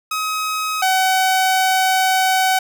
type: tone pair in turn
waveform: sawtooth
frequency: 1269 / 754.6 Hz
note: D#6 / F#5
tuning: +34 / +34 cents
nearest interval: major sixth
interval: 900 cents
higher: first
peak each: -16 / -10 dBFS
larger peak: second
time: 0.11-0.82 / 0.82-2.59 s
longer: second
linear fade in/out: 5 ms
effects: none